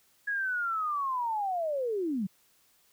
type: linear sweep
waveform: sine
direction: down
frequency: 1679 to 176.5 Hz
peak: -28 dBFS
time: 0.27-2.27 s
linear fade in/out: 10 ms
effects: white hiss -66 dBFS RMS until 2.92 s